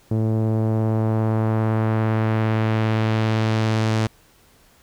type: tone with low-pass filter sweep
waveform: sawtooth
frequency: 110.3 Hz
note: A2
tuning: 5 cents sharp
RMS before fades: -20 dBFS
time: 0.11-4.07 s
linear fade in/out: 5 ms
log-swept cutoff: 440 to 6600 Hz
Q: 0.89
effects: pink hiss -55 dBFS RMS until 4.82 s